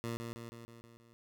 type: tone with echo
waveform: 15% pulse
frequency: 116.54 Hz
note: A#2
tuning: in tune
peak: -30 dBFS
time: 0.04-0.17 s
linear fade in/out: 0 ms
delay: 160 ms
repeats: 6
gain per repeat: -4 dB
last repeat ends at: 1.13 s
effects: none